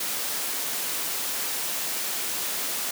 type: noise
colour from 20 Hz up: white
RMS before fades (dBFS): -29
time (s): 0-2.91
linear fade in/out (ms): 5
effects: high-pass 200 Hz 12 dB/octave